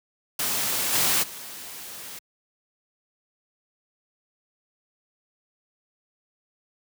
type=noise with level steps; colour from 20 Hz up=white; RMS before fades=-26 / -22 / -39 dBFS; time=0.39-2.19 s; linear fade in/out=5 ms; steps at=0.92 / 1.22 s; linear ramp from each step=20 ms; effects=high-pass 100 Hz 12 dB/octave

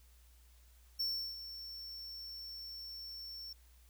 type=tone with ADSR envelope; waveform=square; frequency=5430 Hz; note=F8; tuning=50 cents flat; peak=-33 dBFS; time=0.99-3.53 s; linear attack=13 ms; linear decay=350 ms; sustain=-12 dB; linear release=4 ms; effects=added 60 Hz sine -60 dBFS peak until 3.89 s + white hiss -69 dBFS RMS until 3.89 s

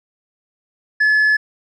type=tone with tanh clipping; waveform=sine; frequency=1717 Hz; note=A6; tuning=43 cents flat; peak=-12 dBFS; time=1-1.37 s; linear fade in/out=10 ms; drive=2 dB; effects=none

